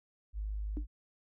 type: tone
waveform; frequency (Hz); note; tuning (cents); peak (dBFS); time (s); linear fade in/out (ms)
sine; 51.8; G#1; -4; -34; 0.33-0.87; 50
type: tone with exponential decay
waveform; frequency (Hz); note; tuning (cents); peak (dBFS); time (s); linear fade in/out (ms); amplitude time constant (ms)
sine; 296.8; D4; +18; -33; 0.77-0.85; 0; 17
effects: none